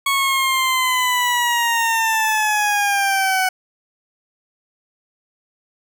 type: linear sweep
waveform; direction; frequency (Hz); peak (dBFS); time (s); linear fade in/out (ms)
20% pulse; down; 1108.7 to 744; -11; 0.06-3.49; 5
effects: none